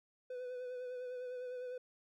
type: tone with vibrato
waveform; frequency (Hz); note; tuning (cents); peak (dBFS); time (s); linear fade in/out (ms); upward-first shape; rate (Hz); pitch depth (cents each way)
triangle; 500; B4; +21; -39; 0.3-1.78; 5; sine; 9.9; 29
effects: none